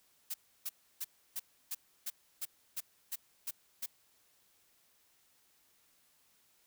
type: noise bursts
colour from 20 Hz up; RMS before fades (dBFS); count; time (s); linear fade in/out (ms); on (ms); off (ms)
blue; -38; 11; 0.3-3.862; 10; 42; 310
effects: white hiss -70 dBFS RMS until 6.66 s